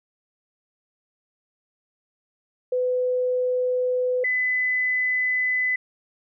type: tone pair in turn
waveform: sine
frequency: 502 / 2008 Hz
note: B4 / B6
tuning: +28 / +28 cents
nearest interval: 2 octaves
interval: 2400 cents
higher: second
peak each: -20 dBFS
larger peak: neither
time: 2.72-4.24 / 4.24-5.76 s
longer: neither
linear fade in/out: 5 ms
effects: none